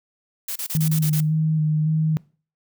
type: noise bursts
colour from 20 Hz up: blue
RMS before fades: -28 dBFS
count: 7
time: 0.48-1.206 s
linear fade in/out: 5 ms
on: 78 ms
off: 30 ms
type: tone with vibrato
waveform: sine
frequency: 155.56 Hz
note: D#3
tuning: in tune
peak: -17 dBFS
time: 0.75-2.17 s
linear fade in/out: 0 ms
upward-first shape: square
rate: 1.8 Hz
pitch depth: 18 cents each way
effects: noise-tail reverb RT60 0.4 s tail -23 dB re dry